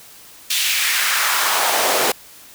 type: noise with high-pass filter sweep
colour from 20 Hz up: pink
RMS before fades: -18 dBFS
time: 0.5-2.12 s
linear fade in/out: 5 ms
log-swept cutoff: 3200 to 440 Hz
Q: 1.7
effects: white hiss -43 dBFS RMS until 2.54 s